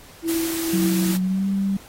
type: tone with tremolo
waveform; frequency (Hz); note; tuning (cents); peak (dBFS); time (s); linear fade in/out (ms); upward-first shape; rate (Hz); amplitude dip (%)
sine; 329.6; E4; 0; -20; 0.22-1.16; 50; sine; 2.1; 50
type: noise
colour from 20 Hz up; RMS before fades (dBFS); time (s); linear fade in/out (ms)
white; -30; 0.27-1.18; 20
type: tone with pitch glide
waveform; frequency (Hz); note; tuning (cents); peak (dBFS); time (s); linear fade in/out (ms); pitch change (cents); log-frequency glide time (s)
sine; 185 to 195.77; F#3 to G3; 0 to -2; -19; 0.73-1.77; 5; +98; 1.22-1.47
effects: pink hiss -46 dBFS RMS until 1.88 s + AAC 48 kbps